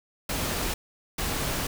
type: noise bursts at uneven times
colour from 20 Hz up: pink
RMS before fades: -29 dBFS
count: 2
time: 0.29-0.74 / 1.18-1.67 s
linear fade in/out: 5 ms
effects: none